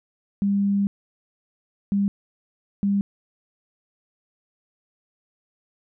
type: tone bursts at uneven times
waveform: sine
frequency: 200 Hz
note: G3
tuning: 35 cents sharp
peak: -18 dBFS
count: 3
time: 0.42-0.87 / 1.92-2.08 / 2.83-3.01 s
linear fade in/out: 0 ms
effects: none